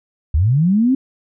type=linear sweep; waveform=sine; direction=up; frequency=66.1 to 272.4 Hz; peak=-11 dBFS; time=0.34-0.95 s; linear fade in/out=5 ms; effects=none